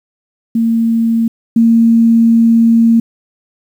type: tone pair in turn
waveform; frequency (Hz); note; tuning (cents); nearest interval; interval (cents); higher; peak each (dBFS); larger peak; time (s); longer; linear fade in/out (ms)
sine; 228.4 / 229.4; A#3 / A#3; -35 / -28; unison; 7; second; -9 / -5; second; 0.55-1.28 / 1.56-3; second; 5
effects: 7-bit